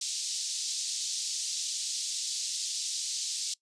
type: band-pass noise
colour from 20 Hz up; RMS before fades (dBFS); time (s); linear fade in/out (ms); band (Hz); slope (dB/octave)
white; -34; 0.01-3.54; 5; 3900 to 7400; 24
effects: noise-tail reverb RT60 0.1 s tail -22 dB re dry + resampled to 22050 Hz